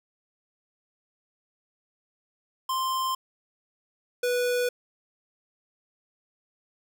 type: tone pair in turn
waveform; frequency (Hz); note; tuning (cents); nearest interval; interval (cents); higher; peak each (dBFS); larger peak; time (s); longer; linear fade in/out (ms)
square; 1046.5 / 491.2; C6 / B4; 0 / -9; octave + minor second; 1309; first; -26 / -24; second; 2.69-3.15 / 4.23-4.69; neither; 5
effects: none